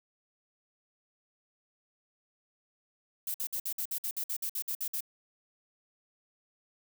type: noise bursts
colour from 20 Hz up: violet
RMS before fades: -34 dBFS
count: 14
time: 3.27-5.007 s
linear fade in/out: 5 ms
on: 73 ms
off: 55 ms
effects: none